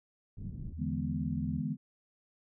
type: low-pass noise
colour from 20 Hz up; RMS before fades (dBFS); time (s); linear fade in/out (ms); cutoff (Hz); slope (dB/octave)
white; -41; 0.37-0.73; 5; 180; 24
type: tone with vibrato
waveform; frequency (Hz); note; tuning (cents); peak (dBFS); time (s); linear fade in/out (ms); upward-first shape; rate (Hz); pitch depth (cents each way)
sine; 80.2; E2; -47; -39; 0.67-1.61; 20; sine; 6.7; 16
type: chord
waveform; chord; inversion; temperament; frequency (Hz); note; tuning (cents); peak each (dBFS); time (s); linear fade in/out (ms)
sine; E dominant seventh; third; equal; 146.83 / 164.81 / 207.7 / 246.9; D3 / E3 / G#3 / B3; 0 / 0 / 0 / 0; -37; 0.77-1.77; 50
effects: none